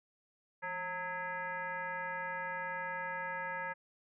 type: tone with frequency modulation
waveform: sine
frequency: 1285 Hz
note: E6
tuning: 45 cents flat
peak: -36 dBFS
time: 0.62-3.74 s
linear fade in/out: 20 ms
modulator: 373 Hz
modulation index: 1.9
effects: none